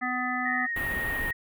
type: harmonic tone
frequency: 250.6 Hz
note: B3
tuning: 25 cents sharp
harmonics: 1 / 3 / 5 / 7 / 8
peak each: -33 / -33 / -33 / -33 / -33 dBFS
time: 0.01-0.67 s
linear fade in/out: 20 ms
type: tone with vibrato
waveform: sine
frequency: 1864.7 Hz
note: A#6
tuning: in tune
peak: -28 dBFS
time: 0.45-1.33 s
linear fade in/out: 10 ms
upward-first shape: triangle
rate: 13 Hz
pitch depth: 19 cents each way
type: band-stop noise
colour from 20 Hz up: pink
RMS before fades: -35 dBFS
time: 0.76-1.31 s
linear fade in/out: 2 ms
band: 2900 to 11000 Hz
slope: 24 dB/octave
effects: none